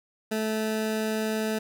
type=tone; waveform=20% pulse; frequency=218.1 Hz; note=A3; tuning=15 cents flat; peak=-21 dBFS; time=0.31-1.59 s; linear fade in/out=10 ms; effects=none